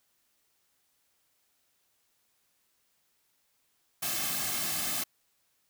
white noise with comb filter, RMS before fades -32 dBFS, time 4.02-5.04 s, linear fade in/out 10 ms, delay 2.1 ms, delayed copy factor -0.7, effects white hiss -73 dBFS RMS until 5.69 s

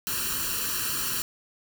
white noise with comb filter, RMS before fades -29 dBFS, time 0.07-1.22 s, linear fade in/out 0 ms, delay 0.7 ms, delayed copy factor +0.95, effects none

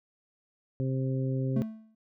harmonic tone, 131.9 Hz, C3, 14 cents sharp, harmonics 1 / 2 / 3 / 4, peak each -28 / -34 / -38 / -40 dBFS, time 0.8-1.62 s, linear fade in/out 0 ms
triangle tone with exponential decay, 220 Hz, A3, in tune, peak -22 dBFS, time 1.56-1.95 s, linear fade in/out 5 ms, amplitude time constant 83 ms
effects none

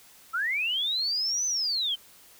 sine linear two-way sweep, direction up then down, 1284 to 6150 to 3017 Hz, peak -25 dBFS, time 0.33-1.96 s, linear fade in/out 20 ms, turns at 1.46 s, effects white hiss -54 dBFS RMS until 2.39 s

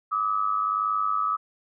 sine tone pair together, 1173 / 1274.5 Hz, D6 / D#6, -2 / +41 cents, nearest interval minor second, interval 143 cents, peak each -27 / -24 dBFS, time 0.11-1.37 s, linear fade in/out 20 ms, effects none

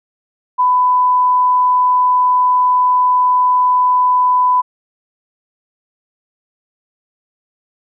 sine tone, 999 Hz, B5, 20 cents sharp, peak -9 dBFS, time 0.58-4.62 s, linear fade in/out 20 ms, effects none

